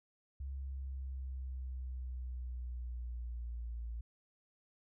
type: linear sweep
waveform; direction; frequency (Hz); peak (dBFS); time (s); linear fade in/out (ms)
sine; down; 68 to 57.2; -39; 0.4-4.01; 5
effects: none